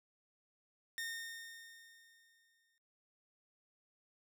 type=tone with exponential decay; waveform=sawtooth; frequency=1832 Hz; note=A#6; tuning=31 cents flat; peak=-35 dBFS; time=0.98-2.78 s; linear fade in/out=0 ms; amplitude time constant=390 ms; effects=noise-tail reverb RT60 0.5 s tail -19 dB re dry